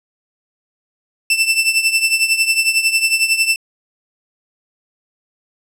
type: tone with tremolo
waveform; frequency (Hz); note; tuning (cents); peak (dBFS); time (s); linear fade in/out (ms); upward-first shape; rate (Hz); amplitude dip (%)
sawtooth; 2666; E7; +19; -6; 1.3-3.56; 2; triangle; 11; 80
effects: low-pass 12000 Hz 12 dB/octave